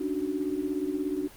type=tone cluster; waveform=sine; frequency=283.9 / 300.7 / 372.9 Hz; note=C#4 / D4 / F#4; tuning=+41 / +41 / +14 cents; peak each=-32 / -31 / -32 dBFS; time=0-1.28 s; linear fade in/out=10 ms; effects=pink hiss -50 dBFS RMS until 1.36 s + Opus 32 kbps